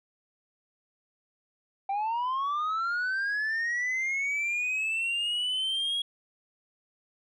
sine linear sweep, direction up, 774 to 3322 Hz, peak -24 dBFS, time 1.89-6.02 s, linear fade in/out 5 ms, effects tanh soft clip ceiling -26 dBFS

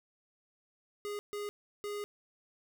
square tone bursts at uneven times, 412.1 Hz, G#4, 13 cents flat, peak -37 dBFS, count 3, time 1.05-1.19 / 1.33-1.49 / 1.84-2.04 s, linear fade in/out 0 ms, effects none

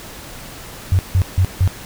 sine tone bursts, 92.5 Hz, F#2, in tune, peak -10 dBFS, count 4, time 0.92-1.676 s, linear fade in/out 0 ms, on 69 ms, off 160 ms, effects pink hiss -35 dBFS RMS until 1.85 s

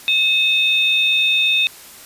sine tone pair together, 2583 / 3632 Hz, E7 / A#7, -36 / -46 cents, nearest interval tritone, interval 590 cents, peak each -16 dBFS, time 0.08-1.67 s, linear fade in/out 0 ms, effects white hiss -40 dBFS RMS until 2.05 s + resampled to 32000 Hz

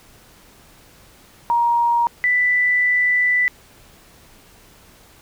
sine tone pair in turn, 943 / 1983.2 Hz, A#5 / B6, +20 / +7 cents, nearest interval octave + minor second, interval 1287 cents, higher second, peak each -14 dBFS, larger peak neither, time 1.5-2.07 / 2.24-3.48 s, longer second, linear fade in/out 0 ms, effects pink hiss -49 dBFS RMS until 5.21 s

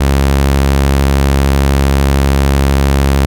sawtooth tone with vibrato, 68.8 Hz, C#2, 12 cents flat, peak -4 dBFS, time 0-3.26 s, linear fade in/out 10 ms, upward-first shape square, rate 13 Hz, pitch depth 13 cents each way, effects none

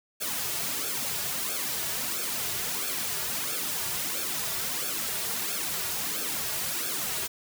white noise with flanger, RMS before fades -31 dBFS, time 0.2-7.28 s, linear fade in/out 20 ms, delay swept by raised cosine 1 to 3.9 ms, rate 1.5 Hz, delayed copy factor -0.8, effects none

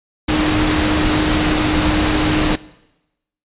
sine tone in noise, 306.6 Hz, D#4, 25 cents flat, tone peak -17 dBFS, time 0.28-2.56 s, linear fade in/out 10 ms, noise pink, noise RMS -17 dBFS, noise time 0.28-2.56 s, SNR -3 dB, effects noise-tail reverb RT60 0.9 s tail -19 dB re dry + resampled to 8000 Hz

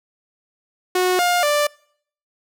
sawtooth tone with pitch steps, 365.7 / 708 / 589 Hz, F#4 / F5 / D5, -20 / +23 / +5 cents, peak -12 dBFS, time 0.95-1.67 s, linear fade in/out 5 ms, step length 240 ms, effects noise-tail reverb RT60 0.6 s tail -25 dB re dry

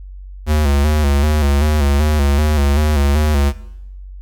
square tone with vibrato, 73.3 Hz, D2, 3 cents flat, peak -12 dBFS, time 0.46-3.53 s, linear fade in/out 50 ms, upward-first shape square, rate 2.6 Hz, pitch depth 63 cents each way, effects noise-tail reverb RT60 0.9 s tail -19 dB re dry + added 47 Hz sine -30 dBFS peak until 4.21 s

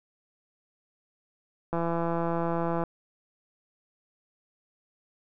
click train, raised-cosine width 1 ms, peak -16 dBFS, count 187, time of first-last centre 1.73-2.837 s, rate 168 Hz, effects none

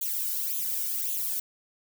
violet noise with flanger, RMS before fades -30 dBFS, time 0.01-1.4 s, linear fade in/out 5 ms, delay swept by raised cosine 0.28 to 1.38 ms, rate 1.8 Hz, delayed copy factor +0.85, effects none

